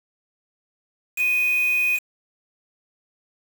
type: tone with quantisation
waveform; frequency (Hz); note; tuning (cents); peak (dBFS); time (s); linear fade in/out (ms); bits
sine; 2489; D#7; 0; -18; 1.16-2; 50; 5
effects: none